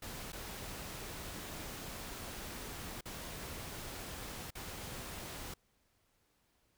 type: noise with dropouts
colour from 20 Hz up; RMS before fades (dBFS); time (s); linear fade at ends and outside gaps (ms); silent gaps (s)
pink; -45; 0.02-5.54; 5; 0.321-0.329 / 3.01-3.055 / 4.506-4.552
effects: pink hiss -75 dBFS RMS until 6.77 s